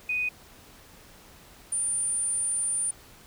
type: tone pair in turn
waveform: sine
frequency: 2489 / 9257 Hz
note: D#7 / D9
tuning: 0 / -26 cents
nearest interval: octave + major seventh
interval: 2274 cents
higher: second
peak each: -25 / -25 dBFS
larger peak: neither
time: 0.09-0.29 / 1.72-2.91 s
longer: second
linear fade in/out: 5 ms
effects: pink hiss -52 dBFS RMS until 3.26 s